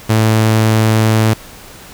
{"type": "tone", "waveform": "sawtooth", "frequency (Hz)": 110, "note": "A2", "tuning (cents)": 0, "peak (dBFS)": -5, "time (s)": [0.09, 1.34], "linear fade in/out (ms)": 10, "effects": ["pink hiss -36 dBFS RMS until 1.93 s"]}